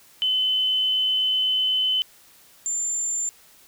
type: tone pair in turn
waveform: sine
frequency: 3036 / 7221 Hz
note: F#7 / A8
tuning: +44 / +44 cents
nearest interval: octave + minor third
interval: 1500 cents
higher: second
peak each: -19 / -23 dBFS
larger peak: first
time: 0.22-2.02 / 2.66-3.29 s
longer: first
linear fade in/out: 0 ms
effects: white hiss -53 dBFS RMS until 3.67 s